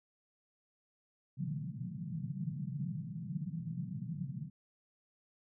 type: band-pass noise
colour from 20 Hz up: white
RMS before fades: -40 dBFS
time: 1.37-4.5 s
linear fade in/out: 20 ms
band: 130 to 180 Hz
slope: 48 dB/octave
effects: none